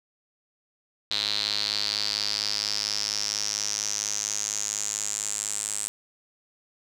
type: tone with band-pass filter sweep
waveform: sawtooth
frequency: 104.3 Hz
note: G#2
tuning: 8 cents sharp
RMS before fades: -29 dBFS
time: 1.11-5.88 s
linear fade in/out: 0 ms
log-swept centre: 4000 to 8000 Hz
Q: 7
effects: none